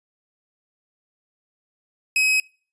40% pulse tone, 2543 Hz, D#7, 37 cents sharp, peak -15 dBFS, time 2.16-2.4 s, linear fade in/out 2 ms, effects noise-tail reverb RT60 0.4 s tail -25 dB re dry + resampled to 22050 Hz

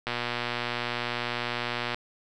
click train, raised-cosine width 0.3 ms, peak -13 dBFS, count 226, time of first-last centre 0.07-1.945 s, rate 120 Hz, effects none

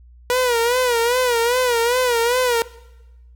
sawtooth tone with vibrato, 484.5 Hz, B4, 33 cents flat, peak -12 dBFS, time 0.3-2.62 s, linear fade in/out 0 ms, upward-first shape sine, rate 2.5 Hz, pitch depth 91 cents each way, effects noise-tail reverb RT60 1.0 s tail -20 dB re dry + added 60 Hz sine -43 dBFS peak until 3.35 s

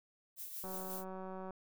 violet noise with tremolo, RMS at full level -44 dBFS, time 0.36-1.05 s, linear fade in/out 50 ms, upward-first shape sine, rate 5.6 Hz, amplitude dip 45%
click train, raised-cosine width 1 ms, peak -33 dBFS, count 164, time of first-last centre 0.64-1.507 s, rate 188 Hz
effects none

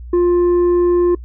sine tone with tanh clipping, 351.6 Hz, F4, 12 cents sharp, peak -11 dBFS, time 0.13-1.15 s, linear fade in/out 5 ms, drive 4 dB, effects noise-tail reverb RT60 0.1 s tail -23 dB re dry + added 60 Hz sine -29 dBFS peak until 1.24 s

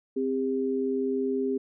sine tone pair together, 261.6 / 402.3 Hz, C4 / G4, 0 / +45 cents, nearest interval perfect fifth, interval 745 cents, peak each -28 / -27 dBFS, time 0.16-1.58 s, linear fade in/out 10 ms, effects none

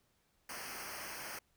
pink noise with comb filter, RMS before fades -45 dBFS, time 0.49-1.39 s, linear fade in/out 5 ms, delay 0.27 ms, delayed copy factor -0.9, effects pink hiss -75 dBFS RMS until 1.56 s

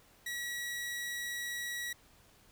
sawtooth tone, 1925 Hz, B6, 45 cents flat, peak -33 dBFS, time 0.26-1.93 s, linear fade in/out 5 ms, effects pink hiss -63 dBFS RMS until 2.51 s

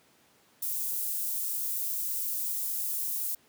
white high-pass noise, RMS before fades -32 dBFS, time 0.62-3.35 s, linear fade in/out 5 ms, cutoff 11000 Hz, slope 12 dB/octave, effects pink hiss -63 dBFS RMS until 3.48 s + high-pass 150 Hz 12 dB/octave

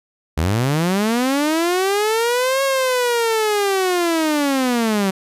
sawtooth linear two-way sweep, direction up then down, 71.7 to 549 to 187.7 Hz, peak -12 dBFS, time 0.37-5.11 s, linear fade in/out 10 ms, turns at 2.63 s, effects resampled to 32000 Hz

